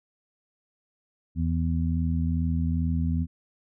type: harmonic tone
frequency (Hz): 82.41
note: E2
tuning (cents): 0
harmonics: 1 / 2 / 3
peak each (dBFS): -25 / -28 / -30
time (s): 1.35-3.27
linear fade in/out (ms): 50
effects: none